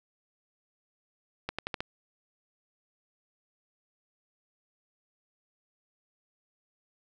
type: accelerating click train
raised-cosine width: 0.3 ms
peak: -16 dBFS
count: 5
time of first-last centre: 1.49-1.805 s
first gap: 96 ms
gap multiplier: 0.87
effects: none